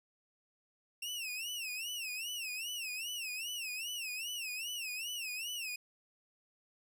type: tone with vibrato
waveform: sawtooth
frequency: 2706 Hz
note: E7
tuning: 45 cents sharp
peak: -35 dBFS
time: 1.02-5.76 s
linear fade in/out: 5 ms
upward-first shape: sine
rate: 2.5 Hz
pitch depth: 170 cents each way
effects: none